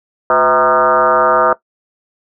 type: tone with frequency modulation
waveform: sine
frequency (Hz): 932.3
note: A#5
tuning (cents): 0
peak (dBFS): -8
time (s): 0.3-1.53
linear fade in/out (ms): 2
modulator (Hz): 143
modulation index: 3.4
effects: noise-tail reverb RT60 0.1 s tail -17 dB re dry